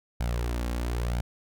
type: tone with flanger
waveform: sawtooth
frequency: 59.4 Hz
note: A#1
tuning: 33 cents sharp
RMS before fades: -29 dBFS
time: 0.2-1.21 s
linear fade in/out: 5 ms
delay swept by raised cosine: 1.3 to 3.7 ms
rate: 1 Hz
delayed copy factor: +0.6
effects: none